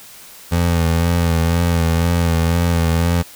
25% pulse tone with vibrato, 84.3 Hz, E2, 39 cents sharp, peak -10 dBFS, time 0.51-3.23 s, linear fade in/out 20 ms, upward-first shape sine, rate 2 Hz, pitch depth 41 cents each way, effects white hiss -40 dBFS RMS until 3.35 s

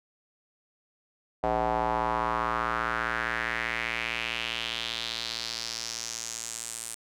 square tone with band-pass filter sweep, 57.6 Hz, A#1, 20 cents flat, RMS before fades -31 dBFS, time 1.43-6.95 s, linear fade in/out 5 ms, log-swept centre 710 to 9000 Hz, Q 3.1, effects none

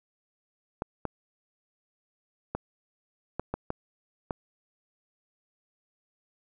clicks, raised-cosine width 1 ms, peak -16 dBFS, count 7, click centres 0.821 / 1.053 / 2.55 / 3.396 / 3.54 / 3.704 / 4.308 s, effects none

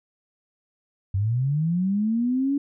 sine linear sweep, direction up, 92.5 to 286.5 Hz, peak -20 dBFS, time 1.14-2.58 s, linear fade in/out 5 ms, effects none

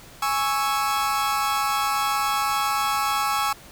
40% pulse chord, C# minor, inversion second, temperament equal, 830.6 / 1108.7 / 1318.5 Hz, G#5 / C#6 / E6, 0 / 0 / 0 cents, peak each -25 dBFS, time 0.22-3.53 s, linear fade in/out 5 ms, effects pink hiss -46 dBFS RMS until 3.71 s

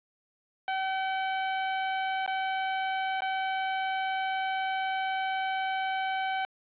sawtooth tone with dropouts, 764 Hz, G5, 45 cents flat, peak -24 dBFS, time 0.68-6.45 s, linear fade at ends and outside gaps 1 ms, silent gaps 2.263-2.277 / 3.206-3.22 s, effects resampled to 8000 Hz + 9-bit

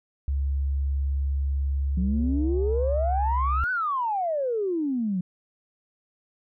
sine tone with pitch glide, 69.3 to 66.82 Hz, C#2 to C2, 0 to +37 cents, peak -22 dBFS, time 0.28-3.64 s, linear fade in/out 0 ms, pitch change -63 cents, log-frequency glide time 2.43-3.41 s
sine exponential two-way sweep, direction up then down, 174.61 to 1525 to 174.61 Hz, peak -23 dBFS, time 1.97-5.21 s, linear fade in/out 5 ms, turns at 3.71 s
effects tanh soft clip ceiling -15 dBFS

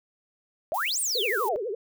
sine exponential two-way sweep, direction up then down, 572 to 9390 to 572 Hz, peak -25 dBFS, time 0.72-1.56 s, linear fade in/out 0 ms, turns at 1 s
violet noise, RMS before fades -38 dBFS, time 0.74-1.49 s, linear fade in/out 5 ms
sine tone with vibrato, 440 Hz, A4, in tune, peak -28 dBFS, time 1.15-1.75 s, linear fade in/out 5 ms, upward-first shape triangle, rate 12 Hz, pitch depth 300 cents each way
effects none

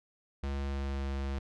square tone with pitch glide, 69.2 to 68.44 Hz, C#2 to C#2, -2 to -22 cents, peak -33 dBFS, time 0.43-1.39 s, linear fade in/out 5 ms, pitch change -20 cents, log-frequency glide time 0.66-1.05 s, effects low-pass 5000 Hz 12 dB/octave

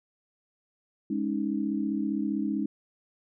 sine chord, Ab suspended fourth, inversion none, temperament equal with one note detuned, 207.7 / 277.2 / 312.6 Hz, Ab3 / Db4 / Eb4, 0 / 0 / +8 cents, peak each -30 / -31 / -31 dBFS, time 1.1-2.66 s, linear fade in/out 5 ms, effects none

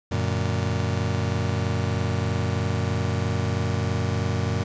35% pulse chord, Gb augmented, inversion none, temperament just, 92.5 / 115.62 / 144.53 Hz, Gb2 / Bb2 / D3, 0 / -14 / -27 cents, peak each -24 / -25 / -29 dBFS, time 0.11-4.64 s, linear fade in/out 10 ms, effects resampled to 16000 Hz + 9-bit

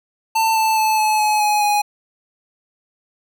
square tone with pitch steps, 892 / 881.2 / 870.6 / 860.1 / 849.8 / 839.5 / 829.4 Hz, A5 / A5 / A5 / A5 / G#5 / G#5 / G#5, +23 / +2 / -19 / -40 / +40 / +18 / -3 cents, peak -15 dBFS, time 0.35-1.82 s, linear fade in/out 10 ms, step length 210 ms, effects none

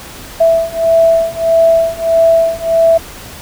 sine beating tone pair, 659.3 / 660.9 Hz, E5 / E5, 0 / +4 cents, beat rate 1.6 Hz, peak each -11 / -10 dBFS, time 0.4-2.98 s, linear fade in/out 10 ms, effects pink hiss -31 dBFS RMS until 3.41 s

